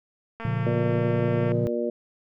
click train, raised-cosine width 0.5 ms, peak -22 dBFS, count 255, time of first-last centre 0.4-1.519 s, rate 227 Hz
triangle chord, Bb minor, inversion none, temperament equal with one note detuned, 116.54 / 141.1 / 174.61 Hz, Bb2 / Db3 / F3, 0 / +31 / 0 cents, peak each -24 / -27 / -29 dBFS, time 0.45-1.67 s, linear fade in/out 0 ms
harmonic tone, 118.8 Hz, A#2, 33 cents sharp, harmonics 2 / 3 / 4 / 5, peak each -30 / -29 / -29 / -30 dBFS, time 0.66-1.9 s, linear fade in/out 5 ms
effects none

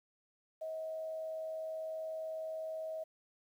sine tone with frequency modulation, 637 Hz, D#5, 41 cents sharp, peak -38 dBFS, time 0.61-3.04 s, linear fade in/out 10 ms, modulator 101 Hz, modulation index 0.22, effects 11-bit

